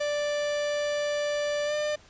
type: tone with pitch glide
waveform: 45% pulse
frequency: 587.3 to 598.9 Hz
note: D5 to D5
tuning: 0 to +34 cents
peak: -26 dBFS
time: 0-1.96 s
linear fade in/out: 10 ms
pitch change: +34 cents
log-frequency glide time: 1.65-1.73 s
effects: pink hiss -55 dBFS RMS until 2.09 s + resampled to 16000 Hz